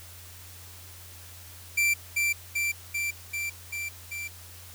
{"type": "tone with echo", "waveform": "45% pulse", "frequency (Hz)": 2349, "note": "D7", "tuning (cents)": 0, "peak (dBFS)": -21, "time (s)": [1.77, 1.94], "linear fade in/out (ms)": 10, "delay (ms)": 390, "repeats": 6, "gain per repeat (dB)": -2, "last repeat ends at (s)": 4.28, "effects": ["added 88 Hz sine -48 dBFS peak until 4.74 s", "white hiss -48 dBFS RMS until 4.74 s"]}